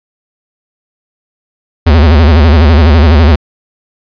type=tone with vibrato; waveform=square; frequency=77.78 Hz; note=D#2; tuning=in tune; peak=-3 dBFS; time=1.86-3.36 s; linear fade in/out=10 ms; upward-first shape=sine; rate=12 Hz; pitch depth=170 cents each way; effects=resampled to 11025 Hz